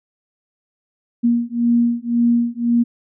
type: beating tone pair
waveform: sine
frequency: 235.7 / 237.6 Hz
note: A#3 / A#3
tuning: +19 / +33 cents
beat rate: 1.9 Hz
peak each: -17 dBFS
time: 1.23-2.84 s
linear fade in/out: 20 ms
effects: none